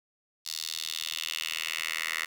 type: tone with high-pass filter sweep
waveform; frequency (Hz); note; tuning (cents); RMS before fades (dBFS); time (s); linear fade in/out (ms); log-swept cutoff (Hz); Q
10% pulse; 80.2; E2; -47; -34; 0.45-2.26; 20; 4500 to 1900; 2.6
effects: 9-bit